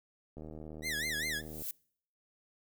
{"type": "click train", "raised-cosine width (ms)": 2, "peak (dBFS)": -33, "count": 98, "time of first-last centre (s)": [0.37, 1.62], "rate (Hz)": 77.6}
{"type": "tone with vibrato", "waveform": "sawtooth", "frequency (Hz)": 1864.7, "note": "A#6", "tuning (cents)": 0, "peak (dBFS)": -30, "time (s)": [0.82, 1.42], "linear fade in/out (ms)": 50, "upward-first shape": "sine", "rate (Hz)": 5, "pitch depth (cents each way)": 210}
{"type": "noise with exponential growth", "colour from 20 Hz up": "violet", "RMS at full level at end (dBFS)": -36, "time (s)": [1.2, 1.71], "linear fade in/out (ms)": 2, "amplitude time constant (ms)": 110}
{"effects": ["noise-tail reverb RT60 0.6 s tail -25 dB re dry"]}